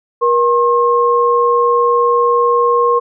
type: tone pair together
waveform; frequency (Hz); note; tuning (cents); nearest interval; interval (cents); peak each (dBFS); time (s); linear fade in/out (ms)
sine; 476.9 / 1072.1; A#4 / C6; +39 / +42; octave + major second; 1403; -12; 0.21-3; 20
effects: none